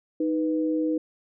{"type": "tone pair together", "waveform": "sine", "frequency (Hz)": [312.5, 493.9], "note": ["D#4", "B4"], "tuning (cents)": [8, 0], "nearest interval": "minor sixth", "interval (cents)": 792, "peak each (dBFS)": [-23, -29], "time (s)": [0.2, 0.98], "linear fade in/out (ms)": 5, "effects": []}